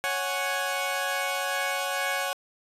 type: chord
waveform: 15% pulse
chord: C# suspended fourth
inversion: none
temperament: equal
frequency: 554.4 / 740 / 830.6 Hz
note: C#5 / F#5 / G#5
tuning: 0 / 0 / 0 cents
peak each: -24 / -24 / -27 dBFS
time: 0.04-2.33 s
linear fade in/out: 0 ms
effects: resampled to 32000 Hz